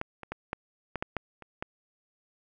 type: clicks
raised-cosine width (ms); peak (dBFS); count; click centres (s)
0.5; -17 / -26 / -19 / -16 / -17 / -15 / -15 / -30 / -18; 9; 0.014 / 0.233 / 0.32 / 0.531 / 0.957 / 1.025 / 1.167 / 1.423 / 1.625
effects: none